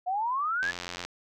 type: exponential sweep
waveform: sine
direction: up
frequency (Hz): 709 to 1760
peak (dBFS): -26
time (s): 0.06-0.72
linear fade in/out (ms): 20
type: click train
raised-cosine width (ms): 0.2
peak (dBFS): -18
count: 38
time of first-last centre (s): 0.63-1.05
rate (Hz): 88.1
effects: none